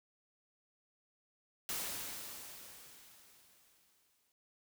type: noise with exponential decay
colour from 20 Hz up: white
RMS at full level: -38 dBFS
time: 1.69-4.32 s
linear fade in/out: 1 ms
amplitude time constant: 570 ms
effects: none